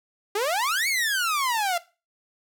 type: exponential two-way sweep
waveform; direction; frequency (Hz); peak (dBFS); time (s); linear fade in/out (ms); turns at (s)
sawtooth; up then down; 392 to 2269 to 674; -19; 0.35-1.78; 5; 0.88
effects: noise-tail reverb RT60 0.3 s tail -18 dB re dry